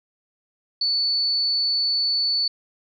sine tone, 4470 Hz, C#8, 14 cents sharp, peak -19 dBFS, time 0.81-2.48 s, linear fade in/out 5 ms, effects none

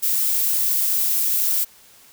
violet noise, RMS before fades -20 dBFS, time 0.02-1.65 s, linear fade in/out 20 ms, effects white hiss -50 dBFS RMS until 2.12 s

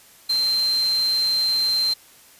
sine tone in noise, 4135 Hz, C8, 21 cents flat, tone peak -18 dBFS, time 0.29-1.94 s, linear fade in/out 10 ms, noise white, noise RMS -35 dBFS, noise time 0.29-1.94 s, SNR +14 dB, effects white hiss -50 dBFS RMS until 2.39 s + resampled to 32000 Hz

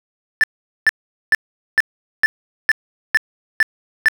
triangle tone bursts, 1761 Hz, A6, 1 cent sharp, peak -7 dBFS, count 9, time 0.41-4.084 s, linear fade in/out 0 ms, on 26 ms, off 430 ms, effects none

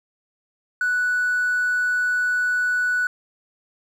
triangle tone with hard clipping, 1480 Hz, F#6, in tune, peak -19 dBFS, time 0.81-3.07 s, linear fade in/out 2 ms, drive 4 dB, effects none

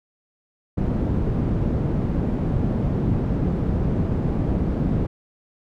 white low-pass noise, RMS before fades -22 dBFS, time 0.77-5.07 s, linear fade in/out 10 ms, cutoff 210 Hz, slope 12 dB/octave, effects none

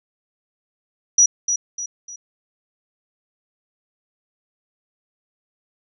sine tone with echo, 5830 Hz, F#8, 26 cents flat, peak -9 dBFS, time 1.18-1.26 s, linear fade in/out 5 ms, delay 300 ms, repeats 3, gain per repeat -8 dB, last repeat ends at 2.16 s, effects none

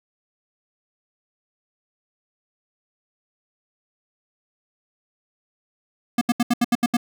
square tone bursts, 239.1 Hz, A#3, 44 cents sharp, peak -16 dBFS, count 8, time 6.18-6.969 s, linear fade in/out 5 ms, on 33 ms, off 75 ms, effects none

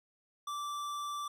sine tone with tanh clipping, 1168 Hz, D6, 10 cents flat, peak -38 dBFS, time 0.47-1.28 s, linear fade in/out 5 ms, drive 18 dB, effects none

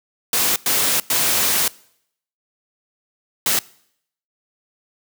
white noise bursts at uneven times, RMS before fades -18 dBFS, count 4, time 0.33-0.56 / 0.66-1 / 1.1-1.68 / 3.46-3.59 s, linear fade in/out 2 ms, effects noise-tail reverb RT60 0.7 s tail -23 dB re dry + high-pass 100 Hz 12 dB/octave

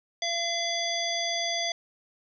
harmonic tone, 681 Hz, F5, 44 cents flat, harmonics 1 / 3 / 5 / 7 / 9, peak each -32 / -34 / -31 / -34 / -36 dBFS, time 0.22-1.72 s, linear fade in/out 2 ms, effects none

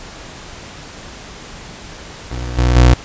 30% pulse tone with level steps, 61.4 Hz, B1, 9 cents flat, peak -19 / -8 / -3 dBFS, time 2.31-2.94 s, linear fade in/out 5 ms, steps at 2.57 / 2.75 s, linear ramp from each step 20 ms, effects pink hiss -34 dBFS RMS until 3.04 s + resampled to 16000 Hz

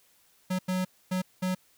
square tone bursts at uneven times, 184.6 Hz, F#3, 4 cents flat, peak -27 dBFS, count 4, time 0.5-0.59 / 0.68-0.85 / 1.11-1.22 / 1.42-1.55 s, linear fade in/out 10 ms, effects white hiss -64 dBFS RMS until 1.77 s

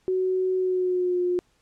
sine tone with pitch glide, 372.4 to 357.2 Hz, F#4 to F4, +11 to +39 cents, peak -21 dBFS, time 0.08-1.39 s, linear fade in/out 0 ms, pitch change -72 cents, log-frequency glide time 0.57-1.2 s, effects pink hiss -66 dBFS RMS until 1.61 s + low-pass 9000 Hz 12 dB/octave

